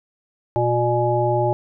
harmonic tone, 120 Hz, B2, 49 cents flat, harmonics 1 / 3 / 5 / 7, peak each -22 / -22 / -22 / -22 dBFS, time 0.56-1.53 s, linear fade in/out 0 ms, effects none

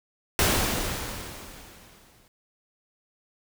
pink noise with exponential decay, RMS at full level -20 dBFS, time 0.39-2.28 s, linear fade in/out 1 ms, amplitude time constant 410 ms, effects none

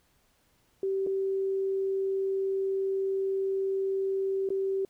sine tone with dropouts, 386.9 Hz, G4, 23 cents flat, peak -26 dBFS, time 0.83-4.85 s, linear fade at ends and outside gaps 2 ms, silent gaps 1.065-1.07 / 4.49-4.503 s, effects pink hiss -68 dBFS RMS until 4.89 s

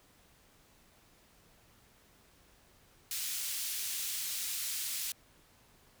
white band-pass noise, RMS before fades -37 dBFS, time 3.11-5.12 s, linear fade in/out 2 ms, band 2600 to 16000 Hz, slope 12 dB/octave, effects pink hiss -64 dBFS RMS until 6 s

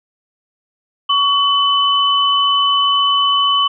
sine tone pair together, 1127 / 3009 Hz, C#6 / F#7, +28 / +28 cents, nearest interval octave + perfect fourth, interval 1700 cents, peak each -14 dBFS, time 1.09-3.68 s, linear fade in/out 10 ms, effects none

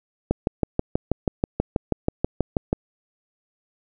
click train, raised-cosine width 2 ms, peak -6 dBFS, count 16, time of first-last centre 0.31-2.729 s, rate 6.2 Hz, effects none

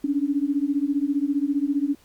sine beating tone pair, 277.2 / 292.2 Hz, C#4 / D4, 0 / -9 cents, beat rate 15 Hz, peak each -23 dBFS, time 0.04-1.95 s, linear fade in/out 5 ms, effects pink hiss -57 dBFS RMS until 2.04 s + MP3 96 kbps

